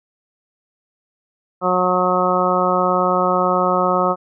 harmonic tone, 181.9 Hz, F#3, 29 cents flat, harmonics 1 / 2 / 3 / 4 / 5 / 6 / 7, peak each -24 / -23 / -20 / -22 / -25 / -22 / -20 dBFS, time 1.61-4.16 s, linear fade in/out 50 ms, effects none

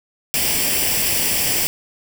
white noise with comb filter, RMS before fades -19 dBFS, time 0.34-1.67 s, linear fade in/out 0 ms, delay 0.38 ms, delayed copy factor +0.65, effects none

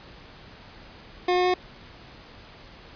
25% pulse tone with pitch steps, 359.4 / 361.5 / 363.6 Hz, F4 / F#4 / F#4, +50 / -40 / -30 cents, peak -16 dBFS, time 1.28-1.541 s, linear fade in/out 5 ms, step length 87 ms, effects pink hiss -47 dBFS RMS until 2.95 s + resampled to 11025 Hz

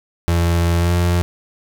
35% pulse tone with pitch glide, 85.2 to 87.39 Hz, F2 to F2, -42 to +2 cents, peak -12 dBFS, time 0.28-1.22 s, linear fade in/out 0 ms, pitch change +44 cents, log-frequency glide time 0.77-0.93 s, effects none

